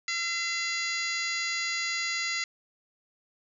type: harmonic tone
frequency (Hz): 681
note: F5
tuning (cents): -44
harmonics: 2 / 3 / 4 / 5 / 6 / 7 / 8 / 9 / 10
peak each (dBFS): -40 / -31 / -39 / -43 / -37 / -36 / -47 / -43 / -39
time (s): 0.08-2.44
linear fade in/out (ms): 2
effects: none